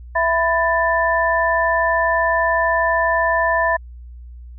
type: tone cluster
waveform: sine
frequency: 663 / 996 / 1768 Hz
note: E5 / B5 / A6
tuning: +10 / +14 / +8 cents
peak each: -19 dBFS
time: 0.15-3.77 s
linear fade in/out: 10 ms
effects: added 60 Hz sine -34 dBFS peak until 4.58 s